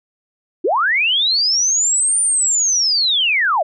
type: linear two-way sweep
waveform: sine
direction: up then down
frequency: 293.7 to 9230 to 562 Hz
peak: -13 dBFS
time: 0.64-3.63 s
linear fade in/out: 10 ms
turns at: 2.21 s
effects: none